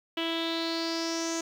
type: tone with low-pass filter sweep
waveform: sawtooth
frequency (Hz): 330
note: E4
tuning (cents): +2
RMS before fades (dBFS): -31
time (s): 0.17-1.41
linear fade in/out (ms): 5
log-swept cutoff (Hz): 3100 to 6600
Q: 6.3
effects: 9-bit